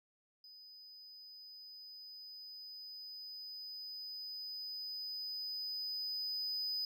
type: tone with level ramp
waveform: triangle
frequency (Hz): 4995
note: D#8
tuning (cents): +6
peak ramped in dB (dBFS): -53 to -34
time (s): 0.44-6.85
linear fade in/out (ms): 2
effects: none